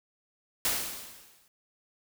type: noise with exponential decay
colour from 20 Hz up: white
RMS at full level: -26 dBFS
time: 0.65-1.48 s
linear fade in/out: 1 ms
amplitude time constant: 180 ms
effects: none